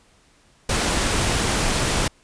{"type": "noise", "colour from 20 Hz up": "pink", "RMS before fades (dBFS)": -21, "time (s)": [0.69, 2.08], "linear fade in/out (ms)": 5, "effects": ["pink hiss -57 dBFS RMS until 2.23 s", "resampled to 22050 Hz"]}